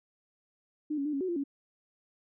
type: tone with pitch steps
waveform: sine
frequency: 302.1 / 279.1 / 300 / 276.2 / 372.1 / 344.8 / 279.7 Hz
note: D4 / C#4 / D4 / C#4 / F#4 / F4 / C#4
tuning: +49 / +12 / +37 / -6 / +10 / -22 / +16 cents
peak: -29 dBFS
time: 0.9-1.439 s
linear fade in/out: 10 ms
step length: 77 ms
effects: none